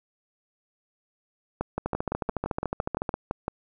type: two click trains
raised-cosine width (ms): 1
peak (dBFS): -13 / -13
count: 12 / 18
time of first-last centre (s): 1.61-3.481 / 1.86-3.092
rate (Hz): 5.88 / 13.8
effects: none

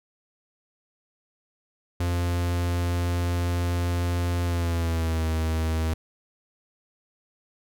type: tone with pitch glide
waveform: 45% pulse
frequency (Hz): 87.31 to 80.06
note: F2 to D#2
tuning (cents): 0 to +50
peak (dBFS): -23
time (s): 2-5.94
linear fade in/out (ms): 5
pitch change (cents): -150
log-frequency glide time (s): 4.43-5.26
effects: none

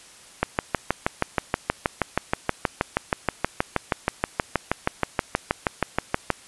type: click train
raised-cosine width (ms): 0.5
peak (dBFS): -4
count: 38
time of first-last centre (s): 0.43-6.303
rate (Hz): 6.3
effects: white hiss -48 dBFS RMS until 6.47 s + resampled to 24000 Hz

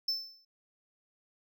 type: tone with exponential decay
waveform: triangle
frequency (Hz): 5290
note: E8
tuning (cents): +5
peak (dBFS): -25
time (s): 0.08-0.45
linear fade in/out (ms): 5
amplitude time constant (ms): 80
effects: none

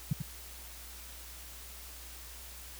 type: tone with echo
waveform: sine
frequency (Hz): 146.83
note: D3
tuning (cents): 0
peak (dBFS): -24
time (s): 0.11-0.13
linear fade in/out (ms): 5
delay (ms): 91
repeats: 1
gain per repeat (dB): -7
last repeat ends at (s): 0.221
effects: added 60 Hz sine -50 dBFS peak until 2.79 s + white hiss -49 dBFS RMS until 2.79 s

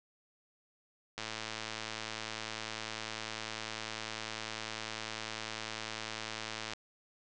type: click train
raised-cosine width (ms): 0.2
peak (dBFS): -21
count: 612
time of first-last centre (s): 1.18-6.735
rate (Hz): 110
effects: resampled to 22050 Hz

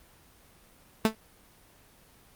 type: tone with exponential decay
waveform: sawtooth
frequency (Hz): 220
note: A3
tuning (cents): 0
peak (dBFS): -13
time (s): 1.05-1.15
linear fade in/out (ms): 0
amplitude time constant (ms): 21
effects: pink hiss -58 dBFS RMS until 2.35 s + Opus 24 kbps

